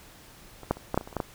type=clicks; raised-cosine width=1 ms; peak=-27 / -9 / -27 / -13 / -8 / -25 / -27 / -28 / -14 / -13 dBFS; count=10; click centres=0.633 / 0.71 / 0.77 / 0.944 / 0.976 / 1.011 / 1.075 / 1.128 / 1.167 / 1.202 s; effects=pink hiss -51 dBFS RMS until 1.34 s